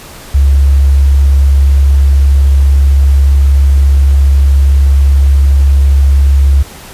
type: tone with tanh clipping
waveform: triangle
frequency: 69.1 Hz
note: C#2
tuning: 5 cents flat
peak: -3 dBFS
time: 0.34-6.63 s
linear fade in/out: 10 ms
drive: 3 dB
effects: pink hiss -31 dBFS RMS until 6.93 s + resampled to 32000 Hz